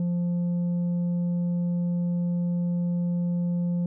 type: tone with tanh clipping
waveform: sine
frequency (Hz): 174.61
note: F3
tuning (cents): 0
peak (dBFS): -24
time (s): 0-3.86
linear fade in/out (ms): 2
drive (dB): 4
effects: none